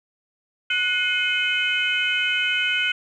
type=tone cluster; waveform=sine; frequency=1472 / 2140 / 2526 / 3028 Hz; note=F#6 / C7 / D#7 / F#7; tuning=-9 / +38 / +26 / +39 cents; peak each=-24 / -27 / -24 / -24 dBFS; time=0.7-2.92 s; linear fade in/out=5 ms; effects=tanh soft clip ceiling -11 dBFS